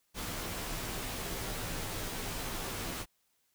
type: noise with comb filter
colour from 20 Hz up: pink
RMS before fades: -38 dBFS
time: 0.14-3.06 s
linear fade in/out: 50 ms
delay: 14 ms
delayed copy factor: -0.6
effects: white hiss -75 dBFS RMS until 3.54 s